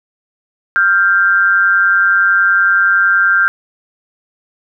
sine tone pair together, 1390.7 / 1580 Hz, F6 / G6, -8 / +13 cents, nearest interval major second, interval 221 cents, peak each -11 dBFS, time 0.76-3.48 s, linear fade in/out 0 ms, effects none

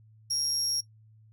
35% pulse tone with amplitude modulation, 5588 Hz, F8, in tune, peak -22 dBFS, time 0.3-0.81 s, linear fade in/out 10 ms, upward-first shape sine, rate 146 Hz, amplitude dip 50%, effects noise-tail reverb RT60 0.1 s tail -18 dB re dry + added 109 Hz sine -54 dBFS peak until 1.32 s

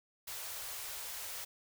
white band-stop noise, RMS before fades -43 dBFS, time 0.27-1.45 s, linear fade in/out 10 ms, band 110 to 440 Hz, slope 24 dB/octave, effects none

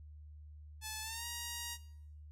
5% pulse tone with pitch glide, 868 to 946.6 Hz, A5 to A#5, -24 to +26 cents, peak -29 dBFS, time 0.81-1.78 s, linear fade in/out 50 ms, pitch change +150 cents, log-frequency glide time 1.02-1.25 s, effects noise-tail reverb RT60 0.7 s tail -17 dB re dry + added 75 Hz sine -50 dBFS peak until 2.31 s

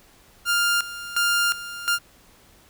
sawtooth tone with tremolo, 1400 Hz, F6, 4 cents sharp, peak -15 dBFS, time 0.45-1.99 s, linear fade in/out 50 ms, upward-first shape square, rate 1.4 Hz, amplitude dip 80%, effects pink hiss -54 dBFS RMS until 2.69 s

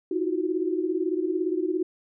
sine tone cluster, 318.3 / 355.1 / 372.7 Hz, D#4 / F4 / F#4, +39 / +29 / +13 cents, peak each -28 dBFS, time 0.11-1.83 s, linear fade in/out 5 ms, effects none

